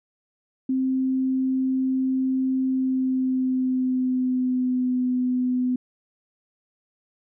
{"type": "tone with pitch glide", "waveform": "sine", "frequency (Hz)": [261.6, 251.4], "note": ["C4", "B3"], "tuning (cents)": [0, 31], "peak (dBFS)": -20, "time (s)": [0.69, 5.76], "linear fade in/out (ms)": 5, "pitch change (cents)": -69, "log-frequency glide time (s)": [2.64, 5.06], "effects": []}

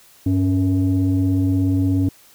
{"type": "tone pair together", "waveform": "sine", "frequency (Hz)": [98, 277.2], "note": ["G2", "C#4"], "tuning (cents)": [0, 0], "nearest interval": "octave + tritone", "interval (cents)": 1800, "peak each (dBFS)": [-16, -16], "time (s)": [0.26, 2.09], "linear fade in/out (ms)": 5, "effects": ["tanh soft clip ceiling -11 dBFS", "white hiss -50 dBFS RMS until 2.34 s"]}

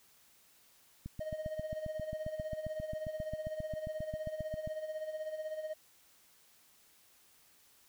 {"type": "click train", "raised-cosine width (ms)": 5, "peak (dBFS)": -29, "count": 28, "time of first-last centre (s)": [1.06, 4.674], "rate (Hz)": 7.47}
{"type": "tone with tremolo", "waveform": "triangle", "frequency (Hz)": 622.3, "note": "D#5", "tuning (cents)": 0, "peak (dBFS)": -33, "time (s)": [1.2, 5.74], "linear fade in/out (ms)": 10, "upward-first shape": "sine", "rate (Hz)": 16, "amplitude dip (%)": 65}
{"effects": ["white hiss -65 dBFS RMS until 7.88 s"]}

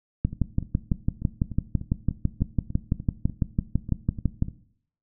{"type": "two click trains", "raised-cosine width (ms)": 5, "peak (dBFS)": [-9, -21], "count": [26, 15], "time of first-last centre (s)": [[0.25, 4.424], [0.33, 4.484]], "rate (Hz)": [5.99, 3.37], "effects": ["noise-tail reverb RT60 0.6 s tail -17 dB re dry"]}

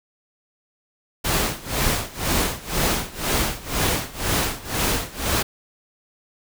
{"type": "noise with tremolo", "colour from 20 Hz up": "pink", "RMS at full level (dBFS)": -20, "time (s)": [1.24, 5.43], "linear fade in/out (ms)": 10, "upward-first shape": "sine", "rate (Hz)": 2, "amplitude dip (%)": 90, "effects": []}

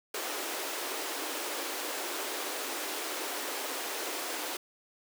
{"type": "high-pass noise", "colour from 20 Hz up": "pink", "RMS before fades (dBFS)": -36, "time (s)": [0.14, 4.57], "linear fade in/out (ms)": 5, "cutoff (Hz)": 300, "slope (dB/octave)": 48, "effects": []}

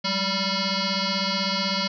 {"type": "tone with frequency modulation", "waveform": "sine", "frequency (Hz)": 2153, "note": "C7", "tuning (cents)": 49, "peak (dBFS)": -22, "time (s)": [0.04, 1.88], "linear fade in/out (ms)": 10, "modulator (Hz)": 390, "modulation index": 7.4, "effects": []}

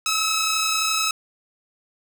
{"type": "tone pair together", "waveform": "10% pulse", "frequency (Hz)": [1286.9, 1318.5], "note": ["E6", "E6"], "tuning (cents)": [-42, 0], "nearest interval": "unison", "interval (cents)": 42, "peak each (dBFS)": [-13, -19], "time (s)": [0.06, 1.11], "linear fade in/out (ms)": 2, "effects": []}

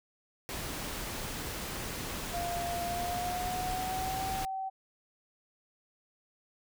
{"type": "noise", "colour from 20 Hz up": "pink", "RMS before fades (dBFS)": -38, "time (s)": [0.49, 4.45], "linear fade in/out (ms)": 0}
{"type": "tone with pitch glide", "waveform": "sine", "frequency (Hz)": [695, 766.7], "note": ["F5", "G5"], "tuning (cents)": [-9, -39], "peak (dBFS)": -33, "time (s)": [2.33, 4.7], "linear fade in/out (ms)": 20, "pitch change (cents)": 170, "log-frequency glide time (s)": [2.85, 4.24]}
{"effects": []}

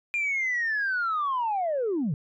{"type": "linear sweep", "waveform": "sine", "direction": "down", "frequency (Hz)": [2418, 127], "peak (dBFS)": -23, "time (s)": [0.14, 2.14], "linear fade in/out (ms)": 0, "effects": ["tanh soft clip ceiling -21 dBFS"]}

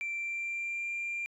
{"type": "tone with pitch glide", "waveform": "sine", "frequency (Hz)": [2349, 2382], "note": ["D7", "D7"], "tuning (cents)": [0, 24], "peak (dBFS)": -31, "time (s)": [0.01, 1.26], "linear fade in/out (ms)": 0, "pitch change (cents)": 24, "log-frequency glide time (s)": [0.11, 0.9], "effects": ["tanh soft clip ceiling -30 dBFS"]}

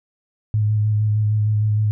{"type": "tone with vibrato", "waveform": "sine", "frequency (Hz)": 106.4, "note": "G#2", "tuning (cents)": 42, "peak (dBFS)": -15, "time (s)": [0.54, 1.91], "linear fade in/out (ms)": 0, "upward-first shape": "square", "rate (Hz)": 6.5, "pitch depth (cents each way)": 16, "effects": []}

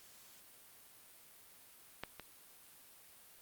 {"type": "clicks", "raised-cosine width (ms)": 0.3, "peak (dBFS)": [-23, -30], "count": 2, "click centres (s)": [2.036, 2.197], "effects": ["white hiss -60 dBFS RMS until 3.41 s", "Opus 48 kbps"]}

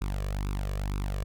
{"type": "tone with flanger", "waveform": "sawtooth", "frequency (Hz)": 49, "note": "G1", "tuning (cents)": 0, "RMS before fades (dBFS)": -31, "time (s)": [0.01, 1.24], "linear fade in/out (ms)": 10, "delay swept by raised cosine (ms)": [0.79, 1.76], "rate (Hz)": 2.1, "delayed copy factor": 0.75, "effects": []}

